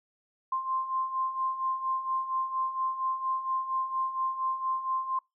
sine beating tone pair, 1046.5 / 1050.8 Hz, C6 / C6, 0 / +7 cents, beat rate 4.3 Hz, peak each -35 / -29 dBFS, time 0.52-5.19 s, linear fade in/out 5 ms, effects noise-tail reverb RT60 0.2 s tail -26 dB re dry

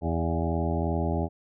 harmonic tone with a mistuned harmonic, 82.7 Hz, E2, 6 cents sharp, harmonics 1 / 2 / 3 / 4 / 5 / 7 / 8 / 9 / 10, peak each -28 / -31 / -33 / -34 / -35 / -36 / -37 / -38 / -38 dBFS, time 0.01-1.29 s, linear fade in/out 50 ms, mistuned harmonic 8, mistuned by +19 cents, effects none

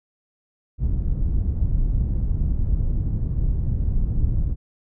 pink low-pass noise, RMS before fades -21 dBFS, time 0.78-4.56 s, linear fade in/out 50 ms, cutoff 110 Hz, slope 12 dB/octave, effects none

